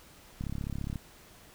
click train, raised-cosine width 5 ms, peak -23 dBFS, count 20, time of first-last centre 0.41-0.958 s, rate 34.7 Hz, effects pink hiss -55 dBFS RMS until 1.54 s

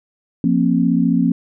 sine chord, F suspended fourth, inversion none, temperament equal with one note detuned, 174.61 / 233.1 / 268.5 Hz, F3 / Bb3 / C4, 0 / 0 / +45 cents, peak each -17 dBFS, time 0.44-1.32 s, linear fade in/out 2 ms, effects none

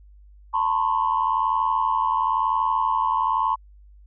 sine tone cluster, 891 / 1003 / 1084 Hz, A5 / B5 / C#6, +22 / +26 / -39 cents, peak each -23 dBFS, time 0.53-3.56 s, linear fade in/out 20 ms, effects tanh soft clip ceiling -11 dBFS + added 50 Hz sine -46 dBFS peak until 4.06 s

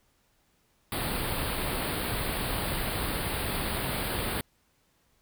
pink band-stop noise, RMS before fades -31 dBFS, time 0.92-4.41 s, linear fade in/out 2 ms, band 4700 to 8500 Hz, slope 96 dB/octave, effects pink hiss -69 dBFS RMS until 5.21 s

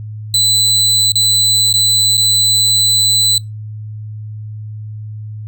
30% pulse tone with dropouts, 3999 Hz, B7, 21 cents sharp, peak -7 dBFS, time 0.34-3.38 s, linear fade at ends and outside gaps 2 ms, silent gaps 1.12-1.155 / 1.728-1.739 / 2.171-2.177 s, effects noise-tail reverb RT60 0.2 s tail -24 dB re dry + added 107 Hz sine -24 dBFS peak until 5.47 s

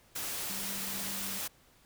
sine tone in noise, 196 Hz, G3, in tune, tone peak -45 dBFS, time 0.49-1.39 s, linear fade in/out 10 ms, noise white, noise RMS -37 dBFS, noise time 0.15-1.48 s, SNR -11 dB, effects pink hiss -63 dBFS RMS until 1.85 s

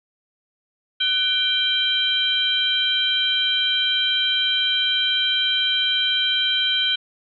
harmonic tone with a mistuned harmonic, 786 Hz, G5, 4 cents sharp, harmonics 2 / 3 / 4 / 5, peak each -27 / -30 / -19 / -26 dBFS, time 1-6.96 s, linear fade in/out 10 ms, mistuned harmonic 2, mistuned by -81 cents, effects none

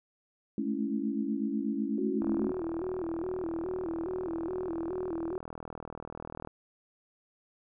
sine chord, A major seventh, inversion third, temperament equal with one note detuned, 211.9 / 220 / 277.2 / 329.6 Hz, G#3 / A3 / C#4 / E4, +35 / 0 / 0 / 0 cents, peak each -34 / -35 / -33 / -37 dBFS, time 0.58-2.51 s, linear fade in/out 2 ms
sine tone with vibrato, 349.2 Hz, F4, in tune, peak -32 dBFS, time 1.98-5.38 s, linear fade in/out 2 ms, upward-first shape square, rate 2.4 Hz, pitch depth 93 cents each way
click train, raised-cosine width 1 ms, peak -26 dBFS, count 172, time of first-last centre 2.22-6.474 s, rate 40.2 Hz
effects none

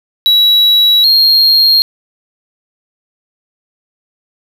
triangle tone pair in turn, 3900 / 4236 Hz, B7 / C8, -23 / +21 cents, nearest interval minor second, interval 144 cents, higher second, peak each -4 dBFS, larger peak neither, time 0.26-1.04 / 1.04-1.82 s, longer neither, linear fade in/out 0 ms, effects none

